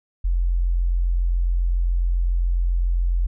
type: tone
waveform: sine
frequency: 43.65 Hz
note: F1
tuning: in tune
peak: -17 dBFS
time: 0.24-3.27 s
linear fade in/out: 10 ms
effects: none

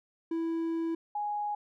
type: tone pair in turn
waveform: triangle / sine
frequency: 329.6 / 830.5 Hz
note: E4 / G#5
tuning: 0 / 0 cents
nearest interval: octave + major third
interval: 1600 cents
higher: second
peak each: -27 / -30 dBFS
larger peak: first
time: 0.31-0.95 / 1.15-1.55 s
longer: first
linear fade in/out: 5 ms
effects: none

